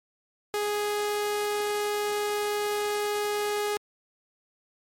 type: tone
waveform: sawtooth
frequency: 415.3 Hz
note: G#4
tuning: in tune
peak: -22 dBFS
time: 0.54-3.77 s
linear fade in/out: 0 ms
effects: MP3 64 kbps